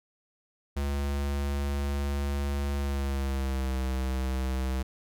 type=tone with pitch glide; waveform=square; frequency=70.6 to 65.12 Hz; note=C#2 to C2; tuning=+32 to -8 cents; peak=-28 dBFS; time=0.76-4.83 s; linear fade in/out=10 ms; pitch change=-140 cents; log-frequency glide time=2.75-3.78 s; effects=none